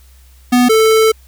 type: tone pair in turn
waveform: square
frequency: 246.9 / 441.1 Hz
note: B3 / A4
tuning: 0 / +4 cents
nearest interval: minor seventh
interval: 1004 cents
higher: second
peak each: -8 dBFS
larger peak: neither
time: 0.52-0.69 / 0.69-1.12 s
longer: second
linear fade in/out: 10 ms
effects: added 64 Hz sine -41 dBFS peak until 1.27 s + white hiss -51 dBFS RMS until 1.27 s